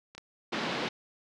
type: clicks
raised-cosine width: 0.2 ms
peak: -30 / -25 dBFS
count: 2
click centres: 0.15 / 0.18 s
type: band-pass noise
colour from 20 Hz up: pink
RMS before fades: -33 dBFS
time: 0.52-0.89 s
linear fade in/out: 10 ms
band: 170 to 4400 Hz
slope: 24 dB/octave
effects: none